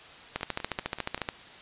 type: two click trains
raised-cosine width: 0.3 ms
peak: -13 / -21 dBFS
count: 14 / 5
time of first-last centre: 0.36-1.289 / 0.41-1.178 s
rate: 14 / 5.21 Hz
effects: white hiss -48 dBFS RMS until 1.61 s + resampled to 8000 Hz